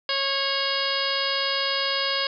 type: harmonic tone with a mistuned harmonic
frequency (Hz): 548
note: C#5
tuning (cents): -20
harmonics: 1 / 2 / 3 / 4 / 5 / 6 / 7 / 8 / 9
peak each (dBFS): -31 / -31 / -31 / -33 / -31 / -32 / -33 / -31 / -30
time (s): 0.09-2.27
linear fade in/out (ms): 2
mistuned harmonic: 5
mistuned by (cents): +59
effects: none